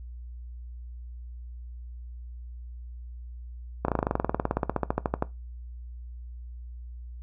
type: slowing click train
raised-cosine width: 1 ms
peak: -10 dBFS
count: 26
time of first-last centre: 3.85-5.224 s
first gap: 33 ms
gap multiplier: 1.04
effects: noise-tail reverb RT60 0.2 s tail -18 dB re dry + added 60 Hz sine -38 dBFS peak until 7.22 s